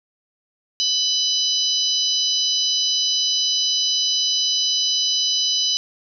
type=harmonic tone; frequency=996 Hz; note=B5; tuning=14 cents sharp; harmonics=3 / 4 / 5 / 6; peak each=-23 / -23 / -22 / -26 dBFS; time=0.8-5.77 s; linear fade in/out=0 ms; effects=none